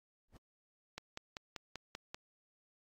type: noise with exponential growth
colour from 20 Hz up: brown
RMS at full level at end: -44 dBFS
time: 0.28-0.37 s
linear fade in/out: 5 ms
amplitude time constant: 18 ms
type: click train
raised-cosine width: 0.2 ms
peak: -25 dBFS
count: 7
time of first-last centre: 0.98-2.145 s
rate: 5.15 Hz
effects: AAC 48 kbps